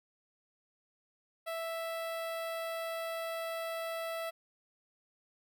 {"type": "tone with notch filter", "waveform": "sawtooth", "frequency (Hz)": 659.3, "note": "E5", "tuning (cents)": 0, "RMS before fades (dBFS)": -38, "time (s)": [1.46, 4.31], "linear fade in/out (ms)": 20, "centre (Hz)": 6500, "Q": 1.1, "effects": []}